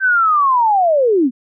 sine linear sweep, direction down, 1568 to 229 Hz, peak -10 dBFS, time 0-1.31 s, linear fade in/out 50 ms, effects none

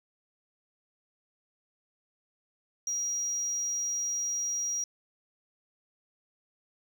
sine tone, 5730 Hz, F8, 44 cents sharp, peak -27 dBFS, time 2.87-4.84 s, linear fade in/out 2 ms, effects tanh soft clip ceiling -27 dBFS + 9-bit

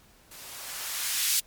violet noise with band-pass filter sweep, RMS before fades -31 dBFS, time 0.31-1.4 s, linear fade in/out 5 ms, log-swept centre 200 to 3300 Hz, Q 0.74, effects pink hiss -58 dBFS RMS until 1.46 s + MP3 96 kbps

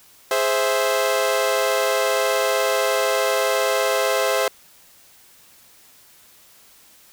sawtooth chord, Ab augmented, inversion none, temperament equal, 415.3 / 523.3 / 659.3 Hz, Ab4 / C5 / E5, 0 / 0 / 0 cents, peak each -21 / -17 / -19 dBFS, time 0.31-4.48 s, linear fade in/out 2 ms, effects white hiss -51 dBFS RMS until 7.12 s

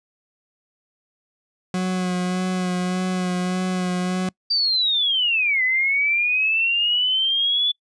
40% pulse tone with vibrato, 182.6 Hz, F#3, 23 cents flat, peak -20 dBFS, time 1.74-4.29 s, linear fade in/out 2 ms, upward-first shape sine, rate 1.7 Hz, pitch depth 22 cents each way
sine linear two-way sweep, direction down then up, 4699 to 2000 to 3467 Hz, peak -17 dBFS, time 4.5-7.72 s, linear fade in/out 10 ms, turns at 5.63 s
effects noise-tail reverb RT60 0.1 s tail -25 dB re dry + resampled to 22050 Hz

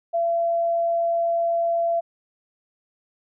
sine tone, 677 Hz, E5, 46 cents sharp, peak -19 dBFS, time 0.13-2.01 s, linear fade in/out 20 ms, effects none

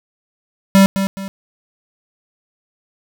square tone with echo, 194.6 Hz, G3, 12 cents flat, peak -7 dBFS, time 0.75-0.86 s, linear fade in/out 0 ms, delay 210 ms, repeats 2, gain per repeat -9 dB, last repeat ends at 1.28 s, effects none

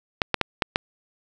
clicks, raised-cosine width 0.3 ms, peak -3 dBFS, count 5, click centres 0.218 / 0.343 / 0.413 / 0.622 / 0.759 s, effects none

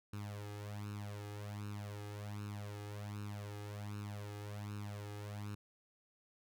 sawtooth tone with flanger, 103.2 Hz, G#2, 10 cents flat, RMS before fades -45 dBFS, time 0.13-5.55 s, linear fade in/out 5 ms, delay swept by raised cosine 0.74 to 2.44 ms, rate 1.3 Hz, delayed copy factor +0.8, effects none

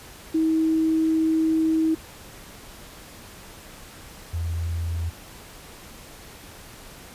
sine tone pair in turn, 319.8 / 83.73 Hz, D#4 / E2, +48 / +28 cents, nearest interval octave + major seventh, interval 2320 cents, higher first, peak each -18 / -24 dBFS, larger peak first, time 0.34-1.95 / 4.33-5.1 s, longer first, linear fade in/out 10 ms, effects pink hiss -44 dBFS RMS until 7.14 s + resampled to 32000 Hz

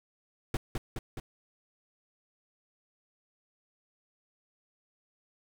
brown noise with echo, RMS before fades -29 dBFS, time 0.54-0.57 s, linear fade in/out 2 ms, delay 210 ms, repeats 3, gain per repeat -3 dB, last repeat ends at 1.2 s, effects none

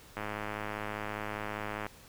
click train, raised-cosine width 0.5 ms, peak -21 dBFS, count 179, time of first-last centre 0.17-1.865 s, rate 105 Hz, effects pink hiss -55 dBFS RMS until 2.08 s

